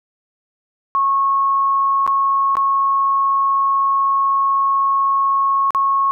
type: tone with dropouts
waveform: sine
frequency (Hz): 1096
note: C#6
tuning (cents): -20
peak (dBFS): -13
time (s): 0.95-6.11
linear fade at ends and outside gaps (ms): 0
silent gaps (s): 2.065-2.076 / 2.554-2.569 / 5.706-5.748
effects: none